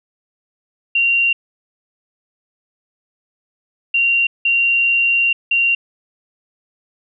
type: tone bursts at uneven times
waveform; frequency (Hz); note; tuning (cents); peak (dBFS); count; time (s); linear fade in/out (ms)
sine; 2762; F7; -20; -12; 4; 0.95-1.33 / 3.94-4.27 / 4.45-5.33 / 5.51-5.75; 5
effects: none